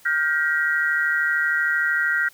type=tone cluster; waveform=sine; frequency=1412 / 1565 / 1903 Hz; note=F6 / G6 / A#6; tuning=+19 / -3 / +35 cents; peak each=-23 dBFS; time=0.05-2.29 s; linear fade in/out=10 ms; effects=white hiss -52 dBFS RMS until 2.33 s